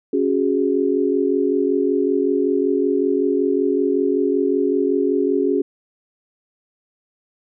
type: chord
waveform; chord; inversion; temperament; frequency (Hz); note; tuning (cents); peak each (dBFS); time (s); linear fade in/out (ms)
sine; C# suspended fourth; none; equal; 277.2 / 370 / 415.3; C#4 / F#4 / G#4; 0 / 0 / 0; -20; 0.13-5.62; 5
effects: none